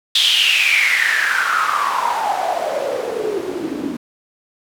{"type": "noise with band-pass filter sweep", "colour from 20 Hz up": "white", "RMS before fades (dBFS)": -18, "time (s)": [0.15, 3.97], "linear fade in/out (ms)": 5, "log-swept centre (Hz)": [3500, 260], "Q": 8.7, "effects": []}